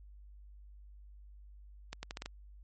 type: accelerating click train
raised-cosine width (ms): 0.2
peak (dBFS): -23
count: 6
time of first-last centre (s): 1.93-2.26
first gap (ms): 100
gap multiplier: 0.79
effects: added 50 Hz sine -51 dBFS peak until 2.63 s + MP3 32 kbps